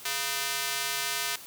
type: tone with high-pass filter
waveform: square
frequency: 138.59 Hz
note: C#3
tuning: in tune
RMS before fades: -31 dBFS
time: 0.05-1.36 s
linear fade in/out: 5 ms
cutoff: 1800 Hz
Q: 0.53
effects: white hiss -46 dBFS RMS until 1.46 s + high-pass 80 Hz 12 dB/octave